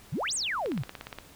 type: exponential two-way sweep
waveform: sine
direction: up then down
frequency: 110 to 9060 to 110 Hz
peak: -28 dBFS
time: 0.12-0.83 s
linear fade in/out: 10 ms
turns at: 0.34 s
type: click train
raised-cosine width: 0.3 ms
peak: -22 dBFS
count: 10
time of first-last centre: 0.66-1.186 s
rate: 17.1 Hz
effects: pink hiss -53 dBFS RMS until 1.35 s